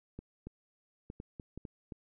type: clicks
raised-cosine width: 3 ms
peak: -30 dBFS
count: 8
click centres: 0.19 / 0.47 / 1.101 / 1.201 / 1.398 / 1.576 / 1.652 / 1.922 s
effects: none